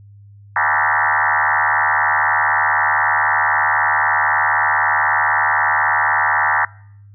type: tone with frequency modulation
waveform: sine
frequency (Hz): 1358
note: F6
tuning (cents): -49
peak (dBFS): -13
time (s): 0.56-6.65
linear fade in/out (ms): 2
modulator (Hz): 76.1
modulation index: 7.4
effects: noise-tail reverb RT60 0.7 s tail -24 dB re dry + added 101 Hz sine -40 dBFS peak until 7.14 s